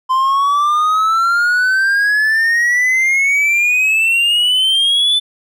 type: exponential sweep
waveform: triangle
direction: up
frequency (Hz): 1031 to 3522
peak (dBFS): -9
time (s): 0.09-5.2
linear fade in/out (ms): 20
effects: none